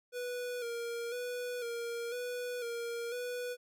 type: tone with vibrato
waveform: square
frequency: 480.1 Hz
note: B4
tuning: 49 cents flat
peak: -37 dBFS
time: 0.12-3.57 s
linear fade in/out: 50 ms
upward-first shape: square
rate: 1 Hz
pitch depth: 41 cents each way
effects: none